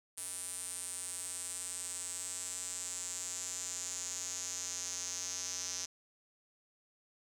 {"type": "tone with band-pass filter sweep", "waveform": "square", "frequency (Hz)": 90.1, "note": "F#2", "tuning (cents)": -45, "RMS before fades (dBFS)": -41, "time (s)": [0.17, 5.86], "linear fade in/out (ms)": 10, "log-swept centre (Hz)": [9300, 6100], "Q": 6, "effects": []}